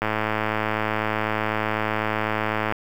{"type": "click train", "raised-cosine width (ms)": 0.5, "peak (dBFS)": -8, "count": 293, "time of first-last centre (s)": [0.02, 2.724], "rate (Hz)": 108, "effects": ["7-bit"]}